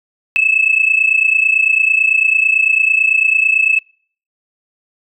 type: tone pair together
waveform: sine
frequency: 2595 / 2624 Hz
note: E7 / E7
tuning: -28 / -9 cents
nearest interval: unison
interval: 19 cents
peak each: -12 dBFS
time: 0.36-3.79 s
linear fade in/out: 0 ms
effects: noise-tail reverb RT60 0.5 s tail -26 dB re dry + tanh soft clip ceiling -2 dBFS